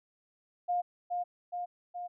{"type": "tone with echo", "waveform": "sine", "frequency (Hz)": 709, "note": "F5", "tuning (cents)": 26, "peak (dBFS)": -27, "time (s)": [0.68, 0.82], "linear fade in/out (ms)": 20, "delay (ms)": 420, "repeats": 3, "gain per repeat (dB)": -3, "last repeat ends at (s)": 2.08, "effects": []}